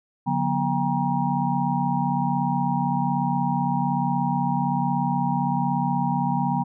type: tone cluster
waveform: sine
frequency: 144.8 / 180.9 / 242.1 / 801 / 947 Hz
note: D3 / F#3 / B3 / G5 / A#5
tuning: -24 / -39 / -34 / +37 / +27 cents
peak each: -27 dBFS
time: 0.26-6.64 s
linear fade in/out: 20 ms
effects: none